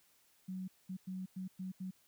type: tone bursts at uneven times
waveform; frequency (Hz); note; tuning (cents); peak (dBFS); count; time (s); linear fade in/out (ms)
sine; 186.7; F#3; +16; -39; 6; 0.48-0.68 / 0.89-0.97 / 1.07-1.26 / 1.36-1.48 / 1.59-1.72 / 1.8-1.91; 10
effects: white hiss -70 dBFS RMS until 2.07 s